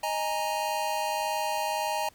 square chord, D# suspended fourth, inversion none, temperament equal, 622.3 / 830.6 / 932.3 Hz, D#5 / G#5 / A#5, 0 / 0 / 0 cents, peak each -34 / -32 / -32 dBFS, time 0.03-2.09 s, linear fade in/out 5 ms, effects pink hiss -59 dBFS RMS until 2.14 s

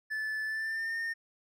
triangle tone with pitch glide, 1743 to 1825.4 Hz, A6 to A#6, -17 to -37 cents, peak -30 dBFS, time 0.1-1.14 s, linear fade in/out 20 ms, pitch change +80 cents, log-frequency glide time 0.45-0.97 s, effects none

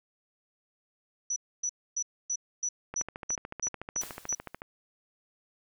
sine tone bursts, 5920 Hz, F#8, in tune, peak -28 dBFS, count 10, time 1.3-4.35 s, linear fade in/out 5 ms, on 62 ms, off 270 ms
click train, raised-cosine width 0.5 ms, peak -23 dBFS, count 24, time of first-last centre 2.94-4.619 s, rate 13.7 Hz
white noise with exponential decay, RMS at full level -41 dBFS, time 4.01-4.61 s, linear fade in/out 2 ms, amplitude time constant 130 ms
effects none

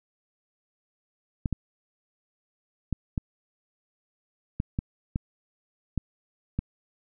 clicks, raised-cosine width 5 ms, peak -14 dBFS, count 9, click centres 1.458 / 1.527 / 2.927 / 3.178 / 4.601 / 4.789 / 5.159 / 5.977 / 6.59 s, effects none

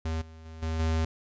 square tone with level steps, 80.4 Hz, E2, 43 cents flat, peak -29 / -46 / -42 / -29 / -25 dBFS, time 0.05-1.05 s, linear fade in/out 5 ms, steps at 0.21 / 0.45 / 0.62 / 0.79 s, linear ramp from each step 10 ms, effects resampled to 16000 Hz

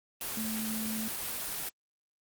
sine tone in noise, 219.9 Hz, A3, 1 cent flat, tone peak -34 dBFS, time 0.37-1.08 s, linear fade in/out 2 ms, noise white, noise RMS -36 dBFS, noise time 0.21-1.69 s, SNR -1 dB, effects Opus 24 kbps

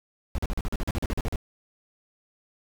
brown noise bursts, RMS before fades -26 dBFS, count 14, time 0.35-1.358 s, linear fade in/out 0 ms, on 33 ms, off 42 ms, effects none

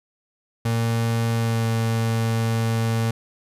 35% pulse tone with pitch glide, 115 to 113.61 Hz, A#2 to A#2, -23 to -44 cents, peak -18 dBFS, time 0.65-3.11 s, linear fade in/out 5 ms, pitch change -21 cents, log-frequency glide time 1.34-1.67 s, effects resampled to 32000 Hz

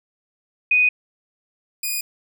sine / 5% pulse tone pair in turn, 2489 / 2466 Hz, D#7 / D#7, 0 / -16 cents, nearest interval unison, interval 16 cents, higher first, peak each -13 dBFS, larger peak neither, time 0.71-0.89 / 1.83-2.01 s, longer neither, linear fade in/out 5 ms, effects none

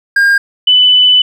triangle / sine tone pair in turn, 1612 / 2995 Hz, G6 / F#7, +48 / +20 cents, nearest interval major seventh, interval 1072 cents, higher second, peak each -4 dBFS, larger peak neither, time 0.16-0.38 / 0.67-1.22 s, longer second, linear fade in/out 5 ms, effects none

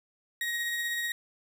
35% pulse tone with tremolo, 1886 Hz, A#6, 20 cents sharp, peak -27 dBFS, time 0.41-1.12 s, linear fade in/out 2 ms, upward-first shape sine, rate 16 Hz, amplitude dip 25%, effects none

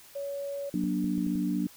sine tone, 562 Hz, C#5, 24 cents sharp, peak -32 dBFS, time 0.15-0.7 s, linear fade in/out 10 ms
sine chord, Gb augmented, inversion none, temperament equal with one note detuned, 185 / 238.3 / 293.7 Hz, Gb3 / Bb3 / D4, 0 / +38 / 0 cents, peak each -30 / -32 / -30 dBFS, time 0.74-1.67 s, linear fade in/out 2 ms
clicks, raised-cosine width 3 ms, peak -30 dBFS, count 5, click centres 0.839 / 1.043 / 1.18 / 1.268 / 1.355 s
effects white hiss -53 dBFS RMS until 1.76 s

